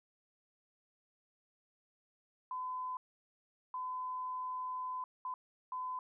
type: tone bursts at uneven times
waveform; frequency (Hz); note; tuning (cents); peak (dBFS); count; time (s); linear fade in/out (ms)
sine; 1014; B5; +45; -37; 4; 2.51-2.97 / 3.74-5.04 / 5.25-5.34 / 5.72-5.99; 2
effects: none